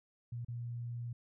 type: tone with dropouts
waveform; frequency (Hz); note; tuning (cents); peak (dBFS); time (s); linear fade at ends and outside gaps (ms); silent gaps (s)
sine; 119.2; A#2; +39; -38; 0.32-1.13; 5; 0.448-0.483
effects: none